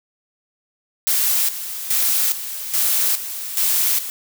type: noise with tremolo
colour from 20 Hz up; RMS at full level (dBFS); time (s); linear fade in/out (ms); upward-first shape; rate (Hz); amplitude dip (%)
blue; -18; 1.07-4.1; 0; square; 1.2; 70
effects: none